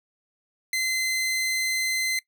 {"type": "tone", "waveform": "sawtooth", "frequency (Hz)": 2060, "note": "C7", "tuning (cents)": -28, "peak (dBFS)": -20, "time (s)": [0.73, 2.19], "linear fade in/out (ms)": 2, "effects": ["noise-tail reverb RT60 0.1 s tail -21 dB re dry"]}